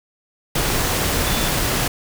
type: tone in noise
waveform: sine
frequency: 3500 Hz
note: A7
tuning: 10 cents flat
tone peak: -30 dBFS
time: 1.26-1.49 s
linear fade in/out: 5 ms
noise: pink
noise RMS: -20 dBFS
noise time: 0.55-1.88 s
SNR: -13 dB
effects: none